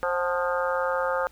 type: harmonic tone with a mistuned harmonic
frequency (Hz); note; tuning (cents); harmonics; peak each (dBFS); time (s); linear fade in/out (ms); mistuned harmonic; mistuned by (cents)
176.8; F3; +22; 3 / 4 / 5 / 6 / 7 / 8 / 9; -26 / -37 / -31 / -38 / -30 / -33 / -36; 0.03-1.27; 0; 4; +81
effects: added 50 Hz sine -53 dBFS peak until 1.31 s + pink hiss -57 dBFS RMS until 1.31 s